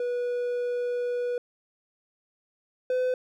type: tone pair in turn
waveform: triangle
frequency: 487.8 / 506.6 Hz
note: B4 / B4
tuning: -21 / +44 cents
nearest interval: minor second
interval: 65 cents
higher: second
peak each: -24 / -21 dBFS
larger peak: second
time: 0-1.38 / 2.9-3.14 s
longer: first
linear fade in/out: 2 ms
effects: none